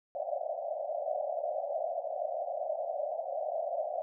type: band-pass noise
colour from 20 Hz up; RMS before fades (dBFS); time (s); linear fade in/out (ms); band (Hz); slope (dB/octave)
pink; -35; 0.15-4.02; 0; 570 to 730; 96
effects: none